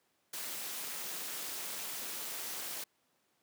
white noise with amplitude modulation, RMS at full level -38 dBFS, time 0.33-2.84 s, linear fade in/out 5 ms, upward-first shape sine, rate 284 Hz, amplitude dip 60%, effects pink hiss -75 dBFS RMS until 3.42 s + high-pass 200 Hz 12 dB/octave

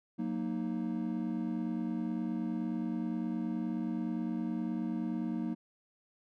triangle chord, D# minor, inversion first, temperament equal with one note detuned, 183.51 / 233.1 / 311.1 Hz, F#3 / A#3 / D#4, -14 / 0 / 0 cents, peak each -36 / -33 / -36 dBFS, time 0.18-5.55 s, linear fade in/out 20 ms, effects none

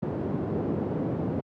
pink band-pass noise, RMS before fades -29 dBFS, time 0.02-1.41 s, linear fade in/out 10 ms, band 130 to 420 Hz, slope 12 dB/octave, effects high-pass 80 Hz 12 dB/octave

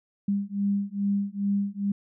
sine beating tone pair, 199.3 / 201.7 Hz, G3 / G3, +29 / +50 cents, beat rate 2.4 Hz, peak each -27 / -27 dBFS, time 0.28-1.92 s, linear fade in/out 5 ms, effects none

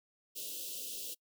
white band-stop noise, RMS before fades -42 dBFS, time 0.35-1.15 s, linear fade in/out 20 ms, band 580 to 2700 Hz, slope 96 dB/octave, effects noise-tail reverb RT60 0.1 s tail -25 dB re dry + high-pass 300 Hz 12 dB/octave

